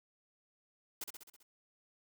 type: noise with echo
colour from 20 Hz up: white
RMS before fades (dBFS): -41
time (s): 1.01-1.04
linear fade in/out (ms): 5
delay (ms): 65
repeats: 6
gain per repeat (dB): -4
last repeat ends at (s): 1.43
effects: none